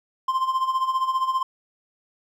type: tone with tremolo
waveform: triangle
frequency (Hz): 1046.5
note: C6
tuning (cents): 0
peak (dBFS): -16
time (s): 0.28-1.43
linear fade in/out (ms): 5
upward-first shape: sine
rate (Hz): 15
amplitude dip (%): 70
effects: none